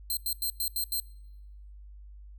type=tone bursts at uneven times; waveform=5% pulse; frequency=4154 Hz; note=C8; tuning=13 cents flat; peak=-21 dBFS; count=6; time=0.1-0.17 / 0.26-0.33 / 0.42-0.5 / 0.6-0.68 / 0.76-0.84 / 0.92-1 s; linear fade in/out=2 ms; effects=noise-tail reverb RT60 1.0 s tail -26 dB re dry + added 50 Hz sine -45 dBFS peak until 2.38 s